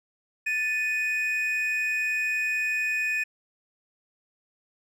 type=tone pair together; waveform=triangle; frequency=1758 / 2489 Hz; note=A6 / D#7; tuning=-2 / 0 cents; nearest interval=tritone; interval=602 cents; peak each=-28 / -24 dBFS; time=0.46-3.24 s; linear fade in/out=10 ms; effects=none